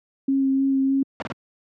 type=tone with vibrato; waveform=sine; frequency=270 Hz; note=C#4; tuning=45 cents flat; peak=-17 dBFS; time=0.28-1.03 s; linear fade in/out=5 ms; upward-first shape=sine; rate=3.3 Hz; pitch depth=13 cents each way
type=noise bursts; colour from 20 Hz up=pink; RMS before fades=-27 dBFS; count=3; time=1.2-1.321 s; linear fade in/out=0 ms; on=21 ms; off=29 ms
effects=high-pass 150 Hz 12 dB/octave + low-pass 2000 Hz 12 dB/octave